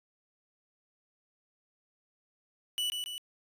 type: tone with echo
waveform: 45% pulse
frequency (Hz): 2960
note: F#7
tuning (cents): 0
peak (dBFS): -29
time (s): 2.78-2.9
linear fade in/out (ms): 0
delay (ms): 140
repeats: 2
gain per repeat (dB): -4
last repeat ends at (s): 3.18
effects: resampled to 32000 Hz